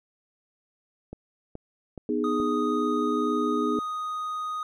click train, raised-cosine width 2 ms, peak -24 dBFS, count 4, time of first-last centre 1.13-2.401 s, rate 2.36 Hz
sine chord, G# minor, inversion first, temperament equal with one note detuned, 246.9 / 308.8 / 415.3 Hz, B3 / D#4 / G#4, 0 / -13 / 0 cents, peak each -28 dBFS, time 2.09-3.79 s, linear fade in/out 2 ms
triangle tone, 1244.5 Hz, D#6, in tune, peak -27 dBFS, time 2.24-4.63 s, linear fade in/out 2 ms
effects none

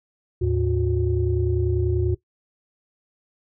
sine tone cluster, 78 / 108.2 / 362 Hz, D#2 / A2 / F#4, +5 / -29 / -38 cents, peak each -23 dBFS, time 0.41-2.15 s, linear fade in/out 10 ms, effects noise-tail reverb RT60 0.1 s tail -17 dB re dry + tanh soft clip ceiling -10 dBFS

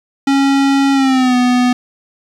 square tone with pitch glide, 275.1 to 247.9 Hz, C#4 to B3, -13 to +7 cents, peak -10 dBFS, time 0.27-1.73 s, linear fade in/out 5 ms, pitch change -180 cents, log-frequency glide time 0.93-1.36 s, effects low-pass 6000 Hz 12 dB/octave + 7-bit

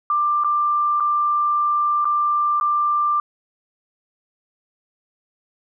sine tone with dropouts, 1185 Hz, D6, 15 cents sharp, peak -16 dBFS, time 0.1-3.2 s, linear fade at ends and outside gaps 2 ms, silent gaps 0.437-0.445 / 1-1.005 / 2.046-2.053 / 2.6-2.61 s, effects none

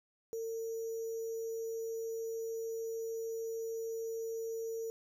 sine tone with sample-and-hold, 453.3 Hz, A#4, 48 cents flat, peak -36 dBFS, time 0.33-4.9 s, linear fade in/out 0 ms, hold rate 6300 Hz, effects none

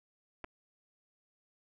clicks, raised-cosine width 0.5 ms, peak -28 dBFS, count 2, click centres 0.442 / 0.445 s, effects none

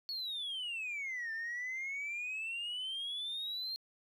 sine exponential two-way sweep, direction down then up, 4435 to 1777 to 4231 Hz, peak -35 dBFS, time 0.09-3.76 s, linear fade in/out 0 ms, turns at 1.32 s, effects tanh soft clip ceiling -35 dBFS + 12-bit

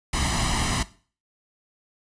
pink noise with comb filter, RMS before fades -24 dBFS, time 0.13-0.83 s, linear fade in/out 5 ms, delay 1 ms, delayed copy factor +0.7, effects noise-tail reverb RT60 0.4 s tail -17 dB re dry + resampled to 22050 Hz

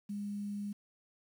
sine tone with quantisation, 204 Hz, G#3, 31 cents flat, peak -36 dBFS, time 0.09-0.73 s, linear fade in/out 10 ms, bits 10, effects none

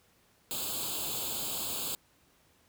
white noise with comb filter, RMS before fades -35 dBFS, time 0.51-1.95 s, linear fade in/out 0 ms, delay 0.26 ms, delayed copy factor +0.95, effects pink hiss -66 dBFS RMS until 2.68 s + high-pass 60 Hz 12 dB/octave

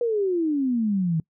sine exponential sweep, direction down, 487.5 to 155.7 Hz, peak -20 dBFS, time 0.01-1.2 s, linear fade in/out 2 ms, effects noise-tail reverb RT60 0.1 s tail -24 dB re dry

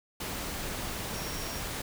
sine tone in noise, 5588 Hz, F8, in tune, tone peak -44 dBFS, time 1.14-1.6 s, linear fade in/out 5 ms, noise pink, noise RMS -36 dBFS, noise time 0.2-1.82 s, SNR -11 dB, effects none

